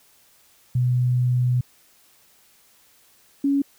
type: tone pair in turn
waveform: sine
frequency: 124.5 / 279.5 Hz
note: B2 / C#4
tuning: +14 / +14 cents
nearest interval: octave + major second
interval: 1400 cents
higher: second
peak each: -17 dBFS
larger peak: neither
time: 0.75-1.61 / 3.44-3.62 s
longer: first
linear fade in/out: 5 ms
effects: white hiss -57 dBFS RMS until 3.78 s